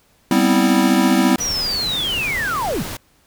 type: chord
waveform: square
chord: C major seventh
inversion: second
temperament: equal with one note detuned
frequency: 196 / 246.9 / 261.6 / 325.3 Hz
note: G3 / B3 / C4 / E4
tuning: 0 / 0 / 0 / -23 cents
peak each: -19 dBFS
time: 0.31-1.36 s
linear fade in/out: 2 ms
type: noise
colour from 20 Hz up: pink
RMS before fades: -29 dBFS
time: 1.38-2.97 s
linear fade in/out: 5 ms
type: linear sweep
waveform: sine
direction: down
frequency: 5920 to 105.6 Hz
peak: -19 dBFS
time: 1.4-2.83 s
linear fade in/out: 10 ms
effects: pink hiss -57 dBFS RMS until 3.26 s